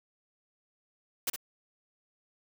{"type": "noise with echo", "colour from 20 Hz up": "white", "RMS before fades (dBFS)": -30, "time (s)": [1.27, 1.3], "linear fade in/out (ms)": 5, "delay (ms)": 62, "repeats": 1, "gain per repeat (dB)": -8, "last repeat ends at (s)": 1.362, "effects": []}